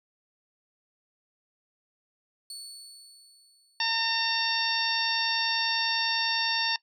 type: tone with exponential decay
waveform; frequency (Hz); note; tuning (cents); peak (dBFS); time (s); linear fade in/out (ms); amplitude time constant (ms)
30% pulse; 4435; C#8; 0; -34; 2.5-4.39; 2; 410
type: harmonic tone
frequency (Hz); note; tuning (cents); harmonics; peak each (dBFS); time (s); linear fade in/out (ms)
910; A#5; -42; 1 / 2 / 3 / 4 / 5 / 6; -32 / -32 / -32 / -32 / -32 / -32; 3.8-6.76; 2
effects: noise-tail reverb RT60 0.1 s tail -20 dB re dry